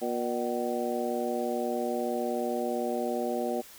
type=harmonic tone with a mistuned harmonic; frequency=119.9 Hz; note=A#2; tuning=49 cents sharp; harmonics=2 / 3 / 4 / 5 / 6; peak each=-34 / -34 / -34 / -34 / -35 dBFS; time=0.01-3.62 s; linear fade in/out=20 ms; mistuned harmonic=6; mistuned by=+88 cents; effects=white hiss -50 dBFS RMS until 3.78 s